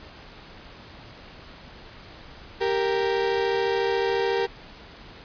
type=tone pair together; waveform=35% pulse; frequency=392.3 / 466.2 Hz; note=G4 / A#4; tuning=+1 / 0 cents; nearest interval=minor third; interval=299 cents; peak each=-23 dBFS; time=2.6-4.47 s; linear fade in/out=20 ms; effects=pink hiss -45 dBFS RMS until 5.24 s + resampled to 11025 Hz